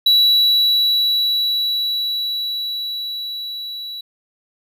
triangle tone with level ramp, 3924 Hz, B7, 12 cents flat, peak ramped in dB -8 to -26 dBFS, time 0.06-4.01 s, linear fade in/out 5 ms, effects none

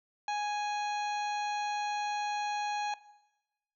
harmonic tone, 830.6 Hz, G#5, in tune, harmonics 1 / 2 / 3 / 4 / 5 / 7 / 8, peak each -31 / -42 / -42 / -49 / -45 / -54 / -53 dBFS, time 0.28-2.94 s, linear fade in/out 2 ms, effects noise-tail reverb RT60 1.0 s tail -18 dB re dry

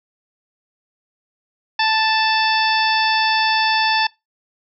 harmonic tone with a mistuned harmonic, 880 Hz, A5, in tune, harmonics 1 / 2 / 3 / 4 / 5 / 6, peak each -18 / -21 / -23 / -24 / -25 / -26 dBFS, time 1.79-4.07 s, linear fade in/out 5 ms, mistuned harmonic 5, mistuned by +51 cents, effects noise-tail reverb RT60 0.2 s tail -23 dB re dry

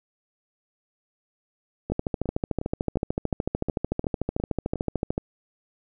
two click trains, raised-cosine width 2 ms, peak -11 / -17 dBFS, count 45 / 9, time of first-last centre 1.92-5.179 / 1.9-4.757 s, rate 13.5 / 2.8 Hz, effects none

